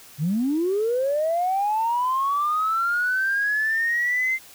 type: linear sweep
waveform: sine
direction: up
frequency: 135.8 to 2093 Hz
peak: -19 dBFS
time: 0.18-4.39 s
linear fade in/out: 50 ms
effects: tanh soft clip ceiling -15 dBFS + white hiss -47 dBFS RMS until 4.54 s